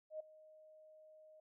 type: tone with ADSR envelope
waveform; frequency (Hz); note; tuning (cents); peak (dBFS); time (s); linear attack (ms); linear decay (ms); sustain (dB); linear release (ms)
sine; 622.3; D#5; 0; -40; 0.1-1.4; 99; 8; -19; 4
effects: none